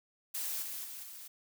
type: noise with level steps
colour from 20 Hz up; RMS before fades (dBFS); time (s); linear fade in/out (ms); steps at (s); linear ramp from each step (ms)
blue; -37 / -41 / -45 / -48; 0.34-1.28; 10; 0.62 / 0.84 / 1.03; 5
effects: none